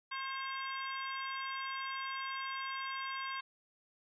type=harmonic tone with a mistuned harmonic; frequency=534 Hz; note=C5; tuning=35 cents sharp; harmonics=2 / 3 / 4 / 5 / 6 / 7 / 8; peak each=-40 / -44 / -46 / -48 / -50 / -51 / -52 dBFS; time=0.11-3.41 s; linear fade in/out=10 ms; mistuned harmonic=8; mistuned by=+54 cents; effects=none